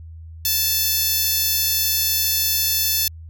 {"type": "tone with high-pass filter", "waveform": "10% pulse", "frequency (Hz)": 877, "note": "A5", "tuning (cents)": -6, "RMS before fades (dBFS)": -20, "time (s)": [0.45, 3.08], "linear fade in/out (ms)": 2, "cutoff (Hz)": 6900, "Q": 0.69, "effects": ["added 81 Hz sine -35 dBFS peak until 3.29 s"]}